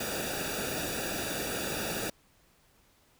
pink noise with comb filter, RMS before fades -34 dBFS, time 0-2.1 s, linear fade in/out 5 ms, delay 0.95 ms, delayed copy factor -0.8, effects pink hiss -65 dBFS RMS until 3.19 s

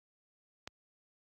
click, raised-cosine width 0.2 ms, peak -24 dBFS, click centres 0.675 s, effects high-pass 60 Hz 12 dB/octave + AAC 48 kbps

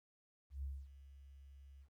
sine tone with ADSR envelope, 68.5 Hz, C#2, 20 cents flat, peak -39 dBFS, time 0.5-1.89 s, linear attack 130 ms, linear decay 240 ms, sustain -16 dB, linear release 78 ms, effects 13-bit

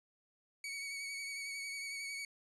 sawtooth tone with vibrato, 2242 Hz, C#7, 19 cents sharp, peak -37 dBFS, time 0.64-2.25 s, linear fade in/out 2 ms, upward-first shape triangle, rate 11 Hz, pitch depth 33 cents each way, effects resampled to 24000 Hz

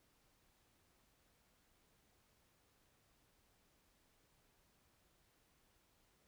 silence, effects pink hiss -75 dBFS RMS until 6.27 s

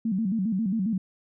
sine tone with vibrato, 205.9 Hz, G#3, 15 cents flat, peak -23 dBFS, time 0.05-0.98 s, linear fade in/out 5 ms, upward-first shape square, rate 7.4 Hz, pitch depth 160 cents each way, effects none

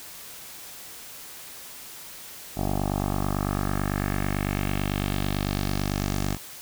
10% pulse tone with low-pass filter sweep, 49 Hz, G1, in tune, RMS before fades -27 dBFS, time 2.55-6.38 s, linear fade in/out 50 ms, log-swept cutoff 720 to 7600 Hz, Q 2.1, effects white hiss -42 dBFS RMS until 6.61 s

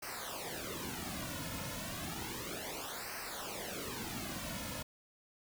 pink noise with flanger, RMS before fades -42 dBFS, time 0.02-4.83 s, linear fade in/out 10 ms, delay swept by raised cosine 0.28 to 2.58 ms, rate 0.32 Hz, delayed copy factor -0.85, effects none

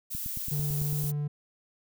violet noise, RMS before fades -35 dBFS, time 0.1-1.12 s, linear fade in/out 20 ms
click train, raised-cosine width 5 ms, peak -27 dBFS, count 9, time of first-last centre 0.15-1.04 s, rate 8.99 Hz
triangle tone, 146.83 Hz, D3, in tune, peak -26 dBFS, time 0.51-1.28 s, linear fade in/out 10 ms
effects none

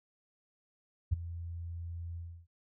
sine tone with ADSR envelope, 84.9 Hz, F2, 48 cents flat, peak -22 dBFS, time 1.11-2.47 s, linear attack 20 ms, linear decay 14 ms, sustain -16 dB, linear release 310 ms, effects none

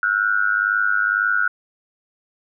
sine tone with amplitude modulation, 1451 Hz, F#6, 34 cents flat, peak -12 dBFS, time 0.03-1.48 s, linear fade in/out 2 ms, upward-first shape sine, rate 102 Hz, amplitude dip 95%, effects none

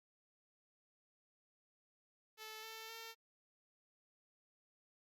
5% pulse tone with pitch steps, 436.6 / 444.7 / 453 Hz, A4 / A4 / A#4, -13 / +18 / -50 cents, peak -37 dBFS, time 2.37-3.15 s, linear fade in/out 50 ms, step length 260 ms, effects Opus 48 kbps

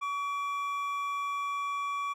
triangle tone pair together, 1134.5 / 2364 Hz, C#6 / D7, +40 / +11 cents, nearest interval octave + minor second, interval 1271 cents, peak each -29 / -39 dBFS, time 0.01-2.14 s, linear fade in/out 20 ms, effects none

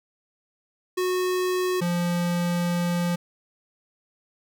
square tone pair in turn, 366.2 / 174.23 Hz, F#4 / F3, -18 / -4 cents, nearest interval octave + minor second, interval 1286 cents, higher first, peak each -23 dBFS, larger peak neither, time 0.97-1.81 / 1.81-3.16 s, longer second, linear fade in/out 10 ms, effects none

